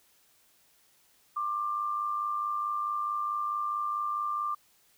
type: tone pair together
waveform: sine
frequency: 1082 / 1186.6 Hz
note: C#6 / D6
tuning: -42 / +18 cents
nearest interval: major second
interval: 160 cents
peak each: -38 / -29 dBFS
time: 1.36-4.55 s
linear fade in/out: 10 ms
effects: white hiss -65 dBFS RMS until 4.97 s